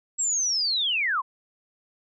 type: linear sweep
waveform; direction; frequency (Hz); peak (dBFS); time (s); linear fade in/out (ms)
sine; down; 7740 to 961; -22; 0.18-1.22; 20
effects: none